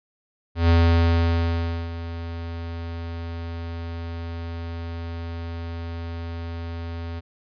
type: tone with ADSR envelope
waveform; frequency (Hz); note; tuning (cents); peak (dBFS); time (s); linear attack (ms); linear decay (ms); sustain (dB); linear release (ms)
square; 84; E2; +33; -14; 0.55-7.21; 140; 1200; -16; 26
effects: resampled to 11025 Hz